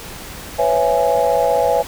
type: chord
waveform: sine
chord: C# minor seventh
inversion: third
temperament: just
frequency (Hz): 498.9 / 554.4 / 665.2 / 831.5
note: B4 / C#5 / E5 / G#5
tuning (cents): +17 / 0 / +16 / +2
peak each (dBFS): -18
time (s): 0.58-1.83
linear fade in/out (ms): 20
effects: tanh soft clip ceiling -2 dBFS + pink hiss -33 dBFS RMS until 1.87 s